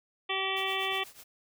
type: harmonic tone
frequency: 384.4 Hz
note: G4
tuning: 34 cents flat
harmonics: 1 / 2 / 3 / 5 / 6 / 7 / 8 / 9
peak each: -37 / -37 / -37 / -37 / -37 / -37 / -37 / -37 dBFS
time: 0.29-1.04 s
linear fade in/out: 10 ms
type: noise with tremolo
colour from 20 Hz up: white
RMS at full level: -48 dBFS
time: 0.56-1.24 s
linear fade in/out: 10 ms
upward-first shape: triangle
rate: 8.2 Hz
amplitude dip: 85%
type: clicks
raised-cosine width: 1 ms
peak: -42 / -39 dBFS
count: 2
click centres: 0.92 / 0.927 s
effects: none